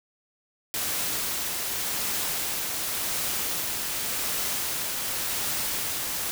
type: noise with tremolo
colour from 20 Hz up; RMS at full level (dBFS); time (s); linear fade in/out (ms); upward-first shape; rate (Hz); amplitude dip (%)
white; -28; 0.74-6.31; 0; triangle; 0.89; 25
effects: none